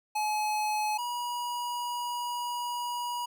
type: tone pair in turn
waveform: square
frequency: 850 / 966.1 Hz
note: G#5 / B5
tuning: +40 / -38 cents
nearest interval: major second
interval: 222 cents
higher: second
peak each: -28 / -32 dBFS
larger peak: first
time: 0.15-0.98 / 0.98-3.26 s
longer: second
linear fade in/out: 10 ms
effects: none